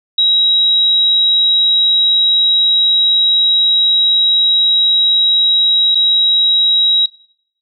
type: tone with dropouts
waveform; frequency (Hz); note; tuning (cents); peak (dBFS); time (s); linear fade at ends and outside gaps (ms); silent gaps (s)
sine; 3841; B7; -49; -8; 0.18-7.06; 5; 5.948-5.953
effects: noise-tail reverb RT60 0.7 s tail -22 dB re dry